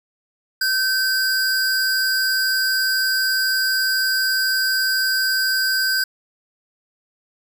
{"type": "tone pair together", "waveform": "square", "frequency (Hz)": [1542, 4890], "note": ["G6", "D#8"], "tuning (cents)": [-29, -31], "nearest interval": "octave + minor sixth", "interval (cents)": 1998, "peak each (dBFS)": [-20, -22], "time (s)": [0.61, 6.04], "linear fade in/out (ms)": 5, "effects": []}